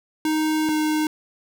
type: tone pair in turn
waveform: square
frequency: 311.1 / 307.9 Hz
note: D#4 / D#4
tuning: 0 / -18 cents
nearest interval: unison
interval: 18 cents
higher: first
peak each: -20 dBFS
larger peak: neither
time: 0.25-0.69 / 0.69-1.07 s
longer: first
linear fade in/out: 2 ms
effects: none

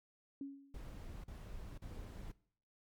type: tone with exponential decay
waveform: sine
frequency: 277.2 Hz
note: C#4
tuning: in tune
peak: -39 dBFS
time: 0.41-0.87 s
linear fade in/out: 2 ms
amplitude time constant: 100 ms
type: noise bursts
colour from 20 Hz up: brown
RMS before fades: -48 dBFS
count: 3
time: 0.74-2.318 s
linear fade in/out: 5 ms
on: 500 ms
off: 39 ms
effects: noise-tail reverb RT60 0.6 s tail -21 dB re dry + MP3 96 kbps

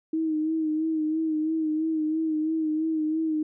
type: tone with vibrato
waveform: sine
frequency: 314.7 Hz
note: D#4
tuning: 20 cents sharp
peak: -23 dBFS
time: 0.13-3.43 s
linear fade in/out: 5 ms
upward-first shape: sine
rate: 3 Hz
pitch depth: 42 cents each way
effects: none

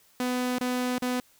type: tone with dropouts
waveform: sawtooth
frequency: 249.8 Hz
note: B3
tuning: 20 cents sharp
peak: -22 dBFS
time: 0.2-1.2 s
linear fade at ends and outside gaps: 2 ms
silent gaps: 0.584-0.61 / 0.983-1.022 s
effects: white hiss -61 dBFS RMS until 1.39 s

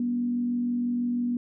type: tone with frequency modulation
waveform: sine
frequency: 242 Hz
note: B3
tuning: 35 cents flat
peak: -24 dBFS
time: 0-1.37 s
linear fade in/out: 2 ms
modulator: 46.1 Hz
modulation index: 0.27
effects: none

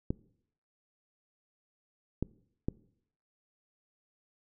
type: clicks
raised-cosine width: 3 ms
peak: -17 dBFS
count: 3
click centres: 0.105 / 2.226 / 2.685 s
effects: noise-tail reverb RT60 0.7 s tail -22 dB re dry

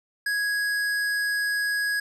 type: tone with hard clipping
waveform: triangle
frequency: 1661.2 Hz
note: G#6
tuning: in tune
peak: -25 dBFS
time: 0.26-2 s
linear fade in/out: 5 ms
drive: 17 dB
effects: none

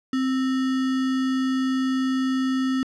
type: tone with sample-and-hold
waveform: sine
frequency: 261.6 Hz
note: C4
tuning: in tune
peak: -20 dBFS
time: 0.13-2.83 s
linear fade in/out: 2 ms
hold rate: 1575 Hz
effects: low-pass 5000 Hz 12 dB/octave

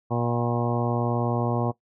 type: harmonic tone with a mistuned harmonic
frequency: 119.6 Hz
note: A#2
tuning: 45 cents sharp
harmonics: 1 / 2 / 3 / 4 / 5 / 6 / 7 / 8 / 9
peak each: -26 / -29 / -31 / -32 / -33 / -34 / -34 / -35 / -36 dBFS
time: 0.1-1.72 s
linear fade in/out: 20 ms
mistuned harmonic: 7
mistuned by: -46 cents
effects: noise-tail reverb RT60 0.1 s tail -18 dB re dry

